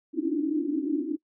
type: band-pass noise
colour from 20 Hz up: white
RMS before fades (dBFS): -27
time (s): 0.13-1.17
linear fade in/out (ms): 50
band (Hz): 280 to 330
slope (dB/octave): 96
effects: noise-tail reverb RT60 0.1 s tail -21 dB re dry